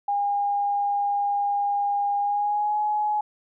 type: tone with pitch glide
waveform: sine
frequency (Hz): 811 to 842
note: G#5 to G#5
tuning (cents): -41 to +24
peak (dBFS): -21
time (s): 0.08-3.21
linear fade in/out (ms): 5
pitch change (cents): +65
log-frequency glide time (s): 2.19-2.78
effects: none